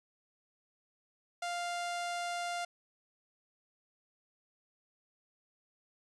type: tone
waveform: sawtooth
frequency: 698.5 Hz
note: F5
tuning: in tune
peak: -31 dBFS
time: 1.42-2.65 s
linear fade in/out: 5 ms
effects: resampled to 22050 Hz